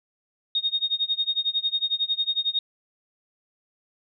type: tone with tremolo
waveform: sine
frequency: 3712 Hz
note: A#7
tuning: 8 cents flat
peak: -19 dBFS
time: 0.55-2.59 s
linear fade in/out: 2 ms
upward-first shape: sine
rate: 11 Hz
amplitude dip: 95%
effects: none